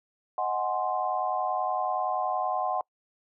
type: chord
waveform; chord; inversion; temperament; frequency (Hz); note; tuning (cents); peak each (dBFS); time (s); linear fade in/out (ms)
sine; Ab dominant seventh; second; equal; 622.3 / 740 / 830.6 / 1046.5; Eb5 / Gb5 / Ab5 / C6; 0 / 0 / 0 / 0; -34 / -28 / -34 / -32; 0.38-2.81; 2
effects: noise-tail reverb RT60 0.1 s tail -26 dB re dry